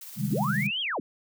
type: noise with tremolo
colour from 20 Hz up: blue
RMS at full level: -42 dBFS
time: 0.01-0.67 s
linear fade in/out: 5 ms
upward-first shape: square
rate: 17 Hz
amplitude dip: 25%
type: chord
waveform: sine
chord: Ab major seventh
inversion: first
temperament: equal with one note detuned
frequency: 132.03 / 155.56 / 196 / 207.7 Hz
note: C3 / Eb3 / G3 / Ab3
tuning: +16 / 0 / 0 / 0 cents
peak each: -31 dBFS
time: 0.16-0.71 s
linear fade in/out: 50 ms
type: linear two-way sweep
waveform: sine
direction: up then down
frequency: 167.8 to 3322 to 167.8 Hz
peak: -27 dBFS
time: 0.31-1 s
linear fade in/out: 2 ms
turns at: 0.81 s
effects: none